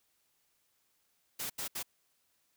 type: noise bursts at uneven times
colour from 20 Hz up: white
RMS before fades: -38 dBFS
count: 3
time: 1.39-1.5 / 1.58-1.68 / 1.75-1.83 s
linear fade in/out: 10 ms
effects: white hiss -75 dBFS RMS until 2.56 s